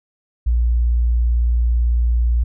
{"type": "tone", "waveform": "sine", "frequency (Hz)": 59, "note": "A#1", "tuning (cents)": 22, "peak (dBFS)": -13, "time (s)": [0.46, 2.44], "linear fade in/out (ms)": 10, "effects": []}